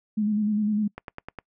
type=tone with vibrato; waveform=sine; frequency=210.8 Hz; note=G#3; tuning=26 cents sharp; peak=-21 dBFS; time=0.17-0.88 s; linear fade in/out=10 ms; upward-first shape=square; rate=9.9 Hz; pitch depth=34 cents each way
type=click train; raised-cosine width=0.5 ms; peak=-21 dBFS; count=5; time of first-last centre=0.98-1.387 s; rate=9.82 Hz
effects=noise-tail reverb RT60 0.1 s tail -25 dB re dry